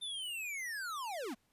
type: linear sweep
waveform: square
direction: down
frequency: 3602 to 196 Hz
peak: -39 dBFS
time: 0.01-1.35 s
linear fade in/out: 20 ms
effects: pink hiss -75 dBFS RMS until 1.52 s + resampled to 32000 Hz